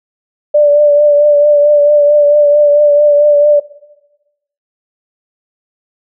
sine tone with vibrato, 587 Hz, D5, 1 cent flat, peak -4 dBFS, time 0.54-3.6 s, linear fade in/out 10 ms, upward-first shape triangle, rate 4.5 Hz, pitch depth 31 cents each way, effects noise-tail reverb RT60 1.0 s tail -18 dB re dry

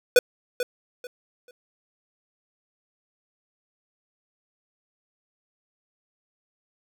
square tone with echo, 493.9 Hz, B4, in tune, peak -12 dBFS, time 0.16-0.19 s, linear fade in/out 2 ms, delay 440 ms, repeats 3, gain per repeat -12 dB, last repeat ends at 1.51 s, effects none

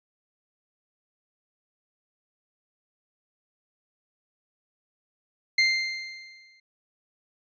30% pulse tone with exponential decay, 2093 Hz, C7, in tune, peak -14 dBFS, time 5.58-6.6 s, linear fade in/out 5 ms, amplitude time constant 220 ms, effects resampled to 16000 Hz

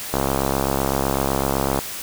click train, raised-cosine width 1 ms, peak -6 dBFS, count 113, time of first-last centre 0.14-1.789 s, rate 67.9 Hz, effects white hiss -31 dBFS RMS until 2.02 s

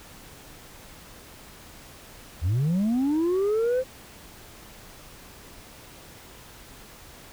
sine linear sweep, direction up, 73.42 to 526 Hz, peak -18 dBFS, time 2.41-3.84 s, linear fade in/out 50 ms, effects tanh soft clip ceiling -20 dBFS + pink hiss -47 dBFS RMS until 7.32 s

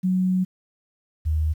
sine tone pair in turn, 185 / 77.78 Hz, F#3 / D#2, 0 / 0 cents, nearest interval octave + minor third, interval 1500 cents, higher first, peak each -18 / -19 dBFS, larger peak first, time 0.03-0.45 / 1.25-1.54 s, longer first, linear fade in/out 20 ms, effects 9-bit

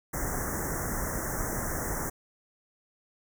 pink band-stop noise, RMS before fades -32 dBFS, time 0.13-2.1 s, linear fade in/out 10 ms, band 2000 to 5700 Hz, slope 96 dB/octave, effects none

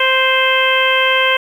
harmonic tone, 523.3 Hz, C5, in tune, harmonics 1 / 2 / 3 / 4 / 5 / 6, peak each -18 / -18 / -18 / -18 / -18 / -18 dBFS, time 0-1.37 s, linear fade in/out 5 ms, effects 7-bit

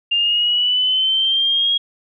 sine linear sweep, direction up, 2794 to 3296 Hz, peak -14 dBFS, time 0.11-1.78 s, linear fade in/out 10 ms, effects none

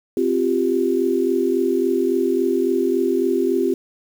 sine chord, C suspended fourth, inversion none, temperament just, 261.6 / 348.8 / 392.4 Hz, C4 / F4 / G4, 0 / -2 / +2 cents, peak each -22 / -20 / -20 dBFS, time 0.17-3.74 s, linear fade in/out 2 ms, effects 7-bit

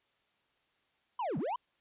triangle linear two-way sweep, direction down then up, 1046.5 to 130 to 1046.5 Hz, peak -30 dBFS, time 1.19-1.56 s, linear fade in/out 5 ms, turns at 1.38 s, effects white hiss -74 dBFS RMS until 1.8 s + resampled to 8000 Hz

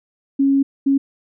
sine tone bursts at uneven times, 274.8 Hz, C#4, 15 cents flat, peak -12 dBFS, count 2, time 0.39-0.63 / 0.86-0.98 s, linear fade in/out 10 ms, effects none

